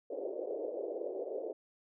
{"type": "band-pass noise", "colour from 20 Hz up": "white", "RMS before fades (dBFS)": -39, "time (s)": [0.1, 1.53], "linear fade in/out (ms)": 10, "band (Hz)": [350, 580], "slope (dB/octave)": 48, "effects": []}